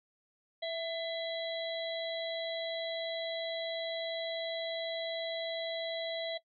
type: harmonic tone with a mistuned harmonic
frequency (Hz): 659.3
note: E5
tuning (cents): 0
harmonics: 1 / 3 / 5 / 6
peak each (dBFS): -35 / -44 / -43 / -42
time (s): 0.62-6.38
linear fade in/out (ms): 10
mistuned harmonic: 3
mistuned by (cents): +29
effects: noise-tail reverb RT60 0.1 s tail -18 dB re dry